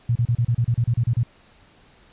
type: tone bursts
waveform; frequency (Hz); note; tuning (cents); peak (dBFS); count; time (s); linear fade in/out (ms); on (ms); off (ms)
sine; 118.2; A#2; +24; -16; 12; 0.09-1.233; 5; 65; 33
effects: pink hiss -54 dBFS RMS until 2.12 s + resampled to 8000 Hz